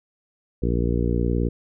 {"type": "harmonic tone", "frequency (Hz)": 59, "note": "A#1", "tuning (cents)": 22, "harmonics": [1, 2, 3, 4, 5, 6, 7, 8], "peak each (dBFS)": [-23, -26, -28, -29, -30, -31, -31, -32], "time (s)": [0.62, 1.49], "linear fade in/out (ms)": 10, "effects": []}